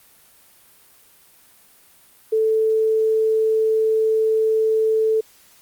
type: tone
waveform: sine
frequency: 440 Hz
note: A4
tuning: in tune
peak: -15 dBFS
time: 2.32-5.21 s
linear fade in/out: 10 ms
effects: white hiss -52 dBFS RMS until 5.61 s + Opus 32 kbps